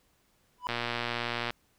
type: tone with exponential growth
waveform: triangle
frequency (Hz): 990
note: B5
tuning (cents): +4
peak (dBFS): -24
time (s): 0.58-0.67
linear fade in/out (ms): 0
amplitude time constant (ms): 18
type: click train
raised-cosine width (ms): 0.3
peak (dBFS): -15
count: 98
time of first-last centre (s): 0.69-1.505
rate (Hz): 119
effects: pink hiss -69 dBFS RMS until 1.78 s